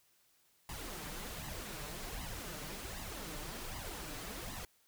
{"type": "noise with flanger", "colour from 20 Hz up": "pink", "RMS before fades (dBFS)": -44, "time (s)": [0.69, 4.65], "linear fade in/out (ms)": 2, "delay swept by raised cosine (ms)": [1, 6.8], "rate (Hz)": 1.3, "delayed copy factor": 0.7, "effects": ["white hiss -71 dBFS RMS until 4.87 s"]}